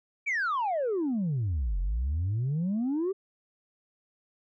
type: exponential two-way sweep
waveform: sine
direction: down then up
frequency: 2388 to 42.93 to 400.7 Hz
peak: -24 dBFS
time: 0.26-3.13 s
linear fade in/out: 20 ms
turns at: 1.79 s
effects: tanh soft clip ceiling -24 dBFS